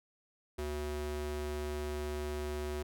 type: ring-modulated tone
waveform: square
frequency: 150 Hz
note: D3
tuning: 37 cents sharp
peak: -33 dBFS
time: 0.58-2.83 s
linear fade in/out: 10 ms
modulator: 221 Hz
effects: none